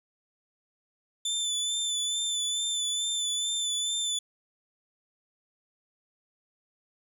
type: tone with vibrato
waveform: 25% pulse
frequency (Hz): 3520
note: A7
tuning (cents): 0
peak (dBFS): -23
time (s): 1.25-4.19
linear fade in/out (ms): 5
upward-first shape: sine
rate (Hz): 2.3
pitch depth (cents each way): 29
effects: none